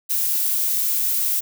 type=noise; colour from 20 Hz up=violet; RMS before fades=-21 dBFS; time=0.09-1.41 s; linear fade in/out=20 ms; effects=none